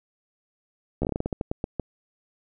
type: slowing click train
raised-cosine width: 2 ms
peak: -13 dBFS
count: 14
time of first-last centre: 1.02-1.797 s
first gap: 13 ms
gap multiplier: 1.23
effects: none